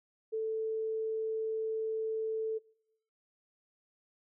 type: tone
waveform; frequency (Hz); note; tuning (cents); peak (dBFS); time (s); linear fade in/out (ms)
sine; 441.4; A4; +5; -31; 0.32-2.59; 20
effects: noise-tail reverb RT60 0.8 s tail -24 dB re dry